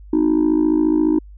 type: tone with amplitude modulation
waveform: sine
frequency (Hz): 310.9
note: D#4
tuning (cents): -1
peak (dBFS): -7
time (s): 0.13-1.19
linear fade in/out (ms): 5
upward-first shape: sine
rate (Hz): 54.5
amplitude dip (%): 95
effects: tanh soft clip ceiling -9 dBFS + added 50 Hz sine -37 dBFS peak until 1.37 s